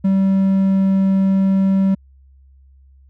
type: tone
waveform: triangle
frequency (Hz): 192.9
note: G3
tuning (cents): -28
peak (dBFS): -10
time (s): 0.04-1.95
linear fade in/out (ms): 10
effects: added 67 Hz sine -45 dBFS peak until 3.09 s